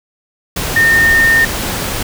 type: tone in noise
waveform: sine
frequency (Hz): 1824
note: A#6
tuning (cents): -38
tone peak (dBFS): -7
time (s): 0.76-1.45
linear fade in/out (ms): 5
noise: pink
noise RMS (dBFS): -19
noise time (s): 0.56-2.03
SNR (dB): +9
effects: none